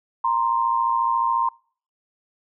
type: tone pair together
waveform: sine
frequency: 932.3 / 1046.5 Hz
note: A#5 / C6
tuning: 0 / 0 cents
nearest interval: major second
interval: 200 cents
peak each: -21 dBFS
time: 0.24-1.49 s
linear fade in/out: 5 ms
effects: noise-tail reverb RT60 0.5 s tail -26 dB re dry